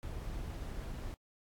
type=noise; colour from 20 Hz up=brown; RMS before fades=-41 dBFS; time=0.03-1.14 s; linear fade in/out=0 ms; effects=AAC 64 kbps